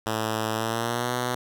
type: tone with pitch glide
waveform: 5% pulse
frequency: 110 to 123.47 Hz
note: A2 to B2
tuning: 0 to 0 cents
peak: -14 dBFS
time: 0.06-1.35 s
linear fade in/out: 5 ms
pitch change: +200 cents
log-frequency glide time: 0.54-1.12 s
effects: none